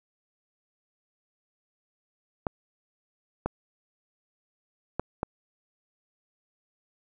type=clicks; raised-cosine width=1 ms; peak=-13 dBFS; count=4; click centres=2.468 / 3.46 / 4.996 / 5.231 s; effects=none